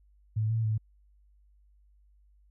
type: tone with pitch steps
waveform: sine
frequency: 108.8 / 112.8 / 108.8 Hz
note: A2 / A2 / A2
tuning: -19 / +44 / -19 cents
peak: -25 dBFS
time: 0.36-0.78 s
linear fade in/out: 10 ms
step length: 140 ms
effects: added 50 Hz sine -59 dBFS peak until 2.5 s